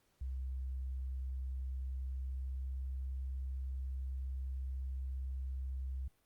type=tone with pitch glide; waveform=sine; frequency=65 to 65.57 Hz; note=C2 to C2; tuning=-11 to +4 cents; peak=-37 dBFS; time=0.21-6.08 s; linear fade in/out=5 ms; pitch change=+15 cents; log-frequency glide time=1.68-2.9 s; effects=pink hiss -75 dBFS RMS until 6.25 s + Opus 48 kbps